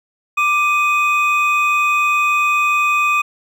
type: tone pair together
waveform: triangle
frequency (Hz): 1182 / 2505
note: D6 / D#7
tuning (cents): +11 / +11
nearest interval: octave + minor second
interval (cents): 1300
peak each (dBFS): -14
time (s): 0.37-3.22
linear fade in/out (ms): 10
effects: none